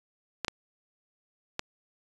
clicks, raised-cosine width 0.2 ms, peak -12 dBFS, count 3, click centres 0.447 / 0.482 / 1.594 s, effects resampled to 24000 Hz

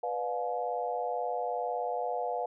sine chord, B diminished seventh, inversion none, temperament just, 493.9 / 592.7 / 711.2 / 853.4 Hz, B4 / D5 / F5 / Ab5, 0 / +16 / +31 / +47 cents, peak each -35 / -39 / -33 / -38 dBFS, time 0.03-2.46 s, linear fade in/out 5 ms, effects none

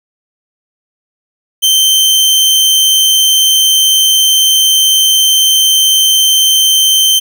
sawtooth tone, 3111 Hz, G7, 14 cents flat, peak -3 dBFS, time 1.62-7.2 s, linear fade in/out 20 ms, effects none

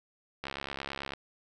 click train, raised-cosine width 0.3 ms, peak -20 dBFS, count 49, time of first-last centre 0.44-1.136 s, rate 69 Hz, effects none

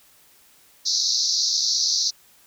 white band-pass noise, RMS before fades -22 dBFS, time 0.85-2.11 s, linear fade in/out 20 ms, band 4000 to 6100 Hz, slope 96 dB/octave, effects white hiss -55 dBFS RMS until 2.46 s

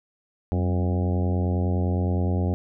harmonic tone with a mistuned harmonic, 89.7 Hz, F2, 47 cents sharp, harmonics 1 / 2 / 3 / 4 / 5 / 6 / 7 / 8 / 9, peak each -22 / -28 / -32 / -34 / -36 / -38 / -39 / -40 / -41 dBFS, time 0.52-2.54 s, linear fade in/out 0 ms, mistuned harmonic 2, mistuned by +78 cents, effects none

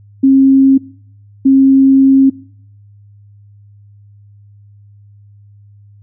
sine tone bursts at uneven times, 269 Hz, C4, 48 cents sharp, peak -4 dBFS, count 2, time 0.23-0.78 / 1.45-2.3 s, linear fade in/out 10 ms, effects noise-tail reverb RT60 0.6 s tail -22 dB re dry + added 102 Hz sine -39 dBFS peak until 6.02 s

